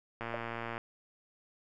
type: click train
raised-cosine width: 0.5 ms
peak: -23 dBFS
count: 67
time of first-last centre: 0.21-0.779 s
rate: 116 Hz
type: tone with exponential decay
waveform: sine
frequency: 586 Hz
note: D5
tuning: 4 cents flat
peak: -29 dBFS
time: 0.34-0.42 s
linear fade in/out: 2 ms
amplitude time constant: 16 ms
effects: none